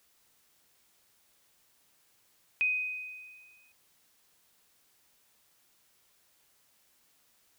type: tone with exponential decay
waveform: sine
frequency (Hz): 2504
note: D#7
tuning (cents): +10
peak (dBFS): -23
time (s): 2.61-3.72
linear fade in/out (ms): 0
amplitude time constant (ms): 240
effects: white hiss -68 dBFS RMS until 7.58 s